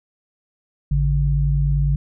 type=tone pair together; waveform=sine; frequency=53.68 / 143.3 Hz; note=A1 / D3; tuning=-42 / -42 cents; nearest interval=octave + perfect fourth; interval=1700 cents; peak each=-18 dBFS; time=0.91-1.96 s; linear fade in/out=5 ms; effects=none